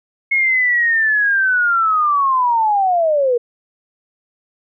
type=linear sweep; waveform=sine; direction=down; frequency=2176 to 465.9 Hz; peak=-12 dBFS; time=0.31-3.38 s; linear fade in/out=10 ms; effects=none